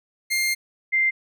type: tone pair in turn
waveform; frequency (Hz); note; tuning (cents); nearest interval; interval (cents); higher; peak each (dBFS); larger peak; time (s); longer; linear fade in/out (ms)
sawtooth / sine; 2113 / 2091; C7 / C7; +16 / -2; unison; 18; first; -17; neither; 0.3-0.55 / 0.92-1.11; first; 20
effects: none